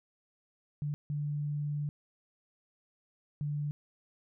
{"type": "tone bursts at uneven times", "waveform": "sine", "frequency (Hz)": 146.83, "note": "D3", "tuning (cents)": 0, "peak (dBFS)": -31, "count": 3, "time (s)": [[0.82, 0.94], [1.1, 1.89], [3.41, 3.71]], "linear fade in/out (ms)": 0, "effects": []}